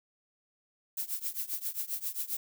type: noise with tremolo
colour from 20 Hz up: violet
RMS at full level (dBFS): -32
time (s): 0.97-2.37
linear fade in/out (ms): 5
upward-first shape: triangle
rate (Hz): 7.5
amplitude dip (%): 95
effects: none